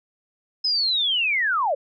sine linear sweep, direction down, 5150 to 509 Hz, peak -19 dBFS, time 0.64-1.75 s, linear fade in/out 10 ms, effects none

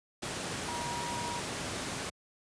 sine tone in noise, 955 Hz, A#5, 42 cents sharp, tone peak -37 dBFS, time 0.68-1.4 s, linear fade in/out 10 ms, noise pink, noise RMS -36 dBFS, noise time 0.22-2.1 s, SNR -4 dB, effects high-pass 100 Hz 12 dB/octave + resampled to 22050 Hz

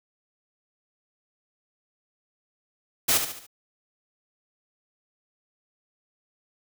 white noise with echo, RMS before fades -21 dBFS, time 3.08-3.18 s, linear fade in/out 10 ms, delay 72 ms, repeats 4, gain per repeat -7 dB, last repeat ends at 3.468 s, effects none

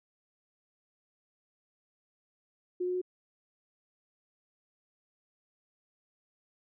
sine tone with pitch steps, 360 / 362.5 / 365 Hz, F#4 / F#4 / F#4, -47 / -35 / -24 cents, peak -29 dBFS, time 2.8-3.016 s, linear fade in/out 10 ms, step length 72 ms, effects none

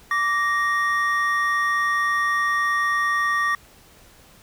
triangle tone pair together, 1163.9 / 1864.7 Hz, D6 / A#6, -16 / 0 cents, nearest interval minor sixth, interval 816 cents, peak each -20 dBFS, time 0.11-3.55 s, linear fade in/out 2 ms, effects pink hiss -51 dBFS RMS until 4.42 s

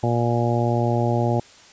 harmonic tone, 118.7 Hz, A#2, 32 cents sharp, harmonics 1 / 2 / 3 / 4 / 5 / 6 / 7, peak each -21 / -26 / -26 / -30 / -27 / -29 / -28 dBFS, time 0.03-1.4 s, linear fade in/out 5 ms, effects white hiss -48 dBFS RMS until 1.72 s + resampled to 16000 Hz

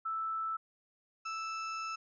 sine / 35% pulse tone pair in turn, 1318.5 / 1318.5 Hz, E6 / E6, 0 / 0 cents, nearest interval unison, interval 0 cents, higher neither, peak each -33 / -35 dBFS, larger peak first, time 0.05-0.57 / 1.25-1.96 s, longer second, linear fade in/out 10 ms, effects resampled to 16000 Hz

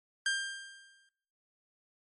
sawtooth tone with exponential decay, 1592 Hz, G6, 26 cents sharp, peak -23 dBFS, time 0.26-1.09 s, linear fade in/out 2 ms, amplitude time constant 180 ms, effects noise-tail reverb RT60 0.7 s tail -22 dB re dry + MP3 48 kbps

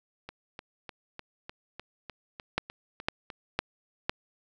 two click trains, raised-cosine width 0.3 ms, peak -24 / -10 dBFS, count 11 / 4, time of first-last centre 0.29-3.302 / 2.58-4.095 s, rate 3.32 / 1.98 Hz, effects none

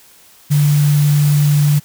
sine tone in noise, 146.83 Hz, D3, in tune, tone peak -9 dBFS, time 0.5-1.8 s, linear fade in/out 20 ms, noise white, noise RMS -27 dBFS, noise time 0.5-1.8 s, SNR +15 dB, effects white hiss -46 dBFS RMS until 1.84 s

